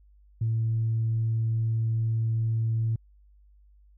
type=tone; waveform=sine; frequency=112.8 Hz; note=A2; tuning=44 cents sharp; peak=-22 dBFS; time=0.41-2.96 s; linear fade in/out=5 ms; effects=tanh soft clip ceiling -19 dBFS + added 50 Hz sine -54 dBFS peak until 3.97 s